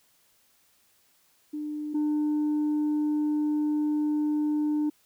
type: tone pair in turn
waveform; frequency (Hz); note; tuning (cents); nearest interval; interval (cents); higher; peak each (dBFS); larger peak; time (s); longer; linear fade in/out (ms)
sine; 300 / 300; D4 / D4; +37 / +37; unison; 0; neither; -30 / -21; second; 1.53-1.94 / 1.94-4.9; second; 10
effects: tanh soft clip ceiling -22 dBFS + white hiss -65 dBFS RMS until 5.05 s